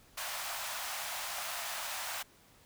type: high-pass noise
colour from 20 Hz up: pink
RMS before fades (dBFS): -39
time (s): 0.17-2.23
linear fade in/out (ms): 10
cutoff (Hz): 640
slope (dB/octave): 48
effects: pink hiss -62 dBFS RMS until 2.65 s